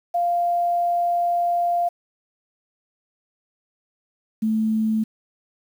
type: tone pair in turn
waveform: sine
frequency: 696 / 219.2 Hz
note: F5 / A3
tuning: -6 / -6 cents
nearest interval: octave + minor sixth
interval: 2000 cents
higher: first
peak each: -18 dBFS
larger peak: neither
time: 0.14-1.89 / 4.42-5.04 s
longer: first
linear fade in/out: 10 ms
effects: 8-bit